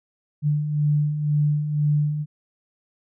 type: beating tone pair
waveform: sine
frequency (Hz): 146.83 / 148.83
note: D3 / D3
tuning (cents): 0 / +23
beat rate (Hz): 2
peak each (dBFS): -27 / -19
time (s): 0.42-2.26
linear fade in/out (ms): 50
effects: none